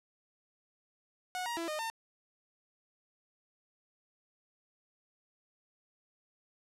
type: tone with pitch steps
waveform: sawtooth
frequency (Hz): 732 / 945 / 334.4 / 613 / 904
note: F#5 / A#5 / E4 / D#5 / A5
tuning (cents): -19 / +23 / +25 / -26 / +47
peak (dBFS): -31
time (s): 1.35-1.9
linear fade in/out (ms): 0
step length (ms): 110
effects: low-pass 12000 Hz 12 dB/octave